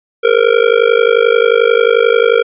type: tone with amplitude modulation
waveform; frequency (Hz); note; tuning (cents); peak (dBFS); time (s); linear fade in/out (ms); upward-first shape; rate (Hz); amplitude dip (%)
square; 465.4; A#4; -3; -4; 0.23-2.43; 20; sine; 51.3; 95
effects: resampled to 8000 Hz